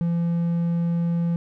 triangle tone, 170 Hz, F3, 46 cents flat, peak -18 dBFS, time 0.01-1.36 s, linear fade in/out 0 ms, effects none

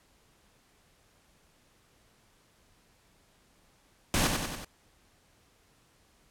pink noise with echo, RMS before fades -26 dBFS, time 4.14-4.27 s, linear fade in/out 0 ms, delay 94 ms, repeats 4, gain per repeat -4 dB, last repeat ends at 4.646 s, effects pink hiss -65 dBFS RMS until 6.3 s + low-pass 12000 Hz 12 dB/octave

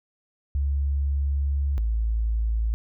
sine tone pair in turn, 70 / 55.46 Hz, C#2 / A1, +18 / +14 cents, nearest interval major third, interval 404 cents, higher first, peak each -21 dBFS, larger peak neither, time 0.55-1.78 / 1.78-2.74 s, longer first, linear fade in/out 0 ms, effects none

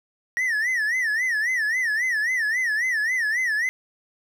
triangle tone with vibrato, 1864.7 Hz, A#6, in tune, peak -19 dBFS, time 0.37-3.69 s, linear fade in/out 0 ms, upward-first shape sine, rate 3.7 Hz, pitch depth 170 cents each way, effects none

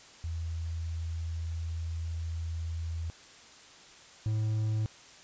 sine / triangle tone pair in turn, 82.41 / 108.53 Hz, E2 / A2, 0 / -23 cents, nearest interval perfect fourth, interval 477 cents, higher second, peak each -32 / -25 dBFS, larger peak second, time 0.24-3.1 / 4.26-4.86 s, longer first, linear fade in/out 0 ms, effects white hiss -53 dBFS RMS until 5.23 s + resampled to 16000 Hz

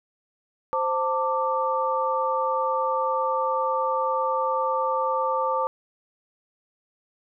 sine tone cluster, 523 / 895 / 1173 Hz, C5 / A5 / D6, -1 / +29 / -2 cents, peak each -26 dBFS, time 0.73-5.67 s, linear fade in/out 0 ms, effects none

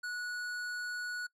triangle tone with tanh clipping, 1466 Hz, F#6, 16 cents flat, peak -38 dBFS, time 0.03-1.27 s, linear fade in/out 10 ms, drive 17 dB, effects noise-tail reverb RT60 0.1 s tail -22 dB re dry

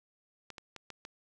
clicks, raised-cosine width 0.2 ms, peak -27 dBFS, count 5, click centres 0.503 / 0.582 / 0.763 / 0.903 / 1.051 s, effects none

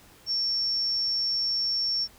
sine tone, 5460 Hz, F8, 40 cents flat, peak -24 dBFS, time 0.26-2.08 s, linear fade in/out 50 ms, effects pink hiss -54 dBFS RMS until 2.18 s

